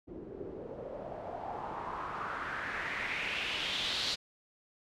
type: noise with low-pass filter sweep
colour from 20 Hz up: white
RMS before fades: -38 dBFS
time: 0.07-4.16 s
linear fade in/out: 20 ms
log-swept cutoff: 320 to 4300 Hz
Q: 3.6
effects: none